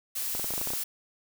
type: noise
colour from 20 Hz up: blue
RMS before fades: -32 dBFS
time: 0.15-0.84 s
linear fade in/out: 10 ms
type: clicks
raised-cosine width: 1 ms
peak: -23 dBFS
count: 10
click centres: 0.351 / 0.396 / 0.444 / 0.506 / 0.538 / 0.579 / 0.614 / 0.673 / 0.705 / 0.735 s
effects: none